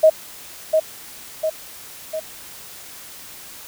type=tone with echo; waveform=sine; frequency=631 Hz; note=D#5; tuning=24 cents sharp; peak=-7 dBFS; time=0.03-0.1 s; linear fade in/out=10 ms; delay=700 ms; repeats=3; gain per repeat=-5 dB; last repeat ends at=2.2 s; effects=white hiss -39 dBFS RMS until 3.67 s